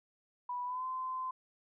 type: tone with pitch glide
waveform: sine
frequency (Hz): 984 to 1031.1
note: B5 to C6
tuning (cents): -7 to -26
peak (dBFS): -35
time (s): 0.49-1.31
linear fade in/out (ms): 5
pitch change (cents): +81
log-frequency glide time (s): 0.65-0.85
effects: none